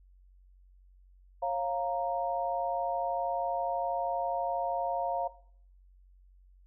sine chord, Bb minor, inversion first, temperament equal with one note detuned, 546.1 / 698.5 / 932.3 Hz, Db5 / F5 / Bb5, -26 / 0 / 0 cents, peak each -34 / -31 / -34 dBFS, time 1.42-5.28 s, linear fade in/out 10 ms, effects noise-tail reverb RT60 0.6 s tail -18 dB re dry + added 46 Hz sine -56 dBFS peak until 6.66 s

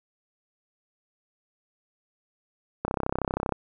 click train, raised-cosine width 1 ms, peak -12 dBFS, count 23, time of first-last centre 2.85-3.523 s, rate 32.7 Hz, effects none

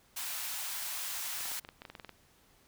white high-pass noise, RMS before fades -38 dBFS, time 0.16-1.6 s, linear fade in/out 10 ms, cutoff 730 Hz, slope 24 dB/octave
clicks, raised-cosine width 0.3 ms, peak -29 dBFS, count 12, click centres 1.408 / 1.456 / 1.517 / 1.649 / 1.689 / 1.819 / 1.852 / 1.9 / 1.952 / 1.998 / 2.047 / 2.093 s
effects pink hiss -65 dBFS RMS until 2.67 s

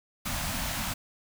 pink band-stop noise, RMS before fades -32 dBFS, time 0.25-0.94 s, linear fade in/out 10 ms, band 280 to 600 Hz, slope 48 dB/octave, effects none

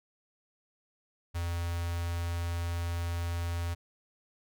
square tone with notch filter, 85.6 Hz, F2, 34 cents flat, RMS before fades -33 dBFS, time 1.34-3.75 s, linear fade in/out 20 ms, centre 320 Hz, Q 0.75, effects none

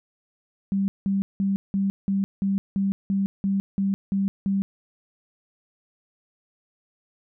sine tone bursts, 196 Hz, G3, in tune, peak -20 dBFS, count 12, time 0.72-4.62 s, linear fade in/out 0 ms, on 160 ms, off 180 ms, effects none

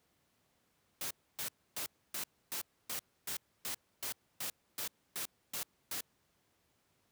white noise bursts, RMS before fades -39 dBFS, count 14, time 1.01-6.008 s, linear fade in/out 2 ms, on 97 ms, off 280 ms, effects pink hiss -75 dBFS RMS until 7.11 s + high-pass 80 Hz 12 dB/octave

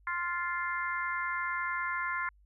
harmonic tone, 349.2 Hz, F4, in tune, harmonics 3 / 4 / 5 / 6, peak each -35 / -36 / -37 / -38 dBFS, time 0.07-2.29 s, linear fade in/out 2 ms, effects added 50 Hz sine -59 dBFS peak until 2.45 s

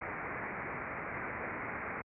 white low-pass noise, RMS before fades -40 dBFS, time 0.01-2.02 s, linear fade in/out 10 ms, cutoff 2300 Hz, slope 96 dB/octave, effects high-pass 60 Hz 12 dB/octave

